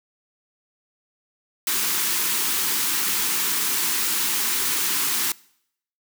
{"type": "band-stop noise", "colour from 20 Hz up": "white", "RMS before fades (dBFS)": -23, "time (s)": [1.67, 5.32], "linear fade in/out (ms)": 2, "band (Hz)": [440, 860], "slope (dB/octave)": 48, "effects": ["noise-tail reverb RT60 0.7 s tail -23 dB re dry", "high-pass 200 Hz 12 dB/octave"]}